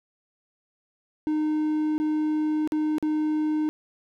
triangle tone with dropouts, 306.9 Hz, D#4, 24 cents flat, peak -20 dBFS, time 1.27-3.69 s, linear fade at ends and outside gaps 0 ms, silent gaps 1.98-2 / 2.675-2.721 / 2.983-3.026 s, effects none

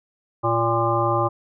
harmonic tone with a mistuned harmonic, 115.8 Hz, A#2, 11 cents flat, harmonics 1 / 3 / 5 / 7 / 9 / 10, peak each -25 / -25 / -25 / -25 / -25 / -25 dBFS, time 0.43-1.29 s, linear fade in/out 20 ms, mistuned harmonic 10, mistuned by +58 cents, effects none

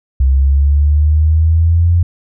sine linear sweep, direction up, 65.41 to 87.31 Hz, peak -7 dBFS, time 0.2-2.03 s, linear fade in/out 5 ms, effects none

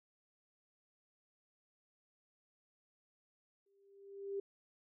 sine tone with exponential growth, 396.5 Hz, G4, 20 cents sharp, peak -35 dBFS, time 3.66-4.4 s, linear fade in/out 5 ms, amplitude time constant 160 ms, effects none

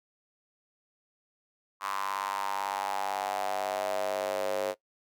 square tone with high-pass filter sweep, 49 Hz, G1, in tune, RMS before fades -32 dBFS, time 1.8-4.75 s, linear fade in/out 50 ms, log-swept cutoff 1100 to 520 Hz, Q 5.4, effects noise-tail reverb RT60 0.1 s tail -19 dB re dry

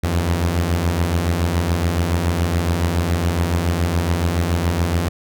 sawtooth beating tone pair, 79.7 / 86.8 Hz, D#2 / F2, +42 / -10 cents, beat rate 7.1 Hz, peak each -19 / -14 dBFS, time 0.03-5.09 s, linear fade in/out 10 ms, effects none

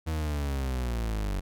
40% pulse linear sweep, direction down, 80.9 to 46.75 Hz, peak -27 dBFS, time 0.06-1.41 s, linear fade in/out 20 ms, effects none

